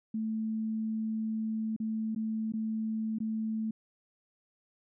sine tone with dropouts, 220 Hz, A3, in tune, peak -30 dBFS, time 0.14-3.71 s, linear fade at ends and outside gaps 5 ms, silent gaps 1.764-1.8 / 2.149-2.16 / 2.522-2.536 / 3.186-3.202 s, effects none

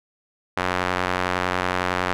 sawtooth tone with band-pass filter, 90.9 Hz, F#2, 30 cents flat, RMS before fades -24 dBFS, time 0.57-2.13 s, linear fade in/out 0 ms, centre 1400 Hz, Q 0.9, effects none

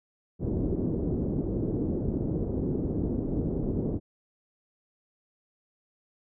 white low-pass noise, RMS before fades -29 dBFS, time 0.39-4 s, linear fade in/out 50 ms, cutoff 370 Hz, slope 24 dB/octave, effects none

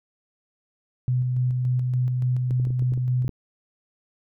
sine tone with tremolo, 125.8 Hz, B2, 32 cents sharp, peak -19 dBFS, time 1.08-3.28 s, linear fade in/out 0 ms, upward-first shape square, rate 3.5 Hz, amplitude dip 25%
clicks, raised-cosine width 3 ms, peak -24 dBFS, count 9, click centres 2.508 / 2.599 / 2.671 / 2.705 / 2.823 / 2.922 / 2.976 / 3.246 / 3.293 s
effects none

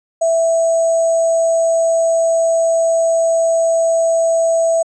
sine tone with sample-and-hold, 661 Hz, E5, 5 cents sharp, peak -11 dBFS, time 0.21-4.83 s, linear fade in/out 10 ms, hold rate 7350 Hz, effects resampled to 22050 Hz

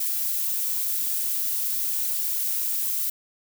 violet noise, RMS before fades -26 dBFS, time 0-3.1 s, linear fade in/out 5 ms, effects none

